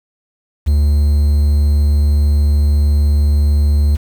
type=tone with quantisation; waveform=triangle; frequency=73.2 Hz; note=D2; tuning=5 cents flat; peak=-7 dBFS; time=0.66-3.97 s; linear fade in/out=20 ms; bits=6; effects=none